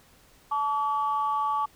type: tone pair together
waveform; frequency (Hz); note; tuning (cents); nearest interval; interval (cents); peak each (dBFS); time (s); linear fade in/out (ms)
sine; 867.7 / 1144; A5 / D6; -24 / -46; perfect fourth; 478; -27 / -25; 0.51-1.66; 10
effects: tanh soft clip ceiling -17 dBFS + pink hiss -58 dBFS RMS until 1.75 s